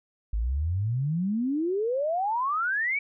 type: exponential sweep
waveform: sine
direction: up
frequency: 50.5 to 2321 Hz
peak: -24 dBFS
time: 0.33-2.99 s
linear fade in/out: 5 ms
effects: none